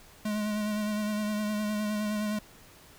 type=tone with vibrato; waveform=square; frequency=210.9 Hz; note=G#3; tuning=27 cents sharp; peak=-29 dBFS; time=0.25-2.39 s; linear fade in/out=5 ms; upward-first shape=sine; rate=9.7 Hz; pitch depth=26 cents each way; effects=pink hiss -54 dBFS RMS until 2.98 s